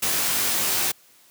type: noise with comb filter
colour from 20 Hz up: white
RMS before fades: -23 dBFS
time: 0.02-0.92 s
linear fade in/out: 10 ms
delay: 19 ms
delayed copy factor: -0.7
effects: white hiss -55 dBFS RMS until 1.3 s + high-pass 100 Hz 12 dB/octave